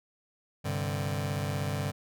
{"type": "chord", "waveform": "sawtooth", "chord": "G suspended fourth", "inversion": "none", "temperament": "just", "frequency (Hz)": [98, 130.67, 147], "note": ["G2", "C3", "D3"], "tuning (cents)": [0, -2, 2], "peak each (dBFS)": [-29, -32, -29], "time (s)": [0.64, 1.92], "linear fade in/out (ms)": 20, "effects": []}